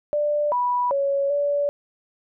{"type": "tone with pitch steps", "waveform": "sine", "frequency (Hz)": [591, 981, 557, 575], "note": ["D5", "B5", "C#5", "D5"], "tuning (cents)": [11, -12, 8, -37], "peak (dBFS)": -19, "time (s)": [0.13, 1.69], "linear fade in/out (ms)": 0, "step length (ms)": 390, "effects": []}